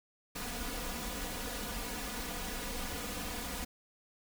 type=noise with comb filter; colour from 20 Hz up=pink; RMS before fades=-39 dBFS; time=0.35-3.65 s; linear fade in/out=10 ms; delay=4.1 ms; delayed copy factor=+0.8; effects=none